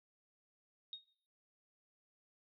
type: tone with exponential decay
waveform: sine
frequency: 3729 Hz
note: A#7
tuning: in tune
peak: -39 dBFS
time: 0.93-1.06 s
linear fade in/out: 1 ms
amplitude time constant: 28 ms
effects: noise-tail reverb RT60 0.7 s tail -21 dB re dry + MP3 32 kbps